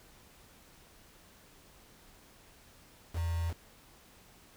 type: tone with quantisation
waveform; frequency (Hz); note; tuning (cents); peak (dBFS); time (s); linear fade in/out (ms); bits
sine; 83.9; E2; +31; -30; 3.13-3.54; 50; 7
effects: pink hiss -59 dBFS RMS until 4.56 s